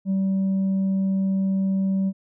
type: tone with tanh clipping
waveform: sine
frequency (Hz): 192.5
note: G3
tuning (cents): -31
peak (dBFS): -20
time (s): 0.05-2.13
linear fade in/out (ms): 50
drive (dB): 2
effects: none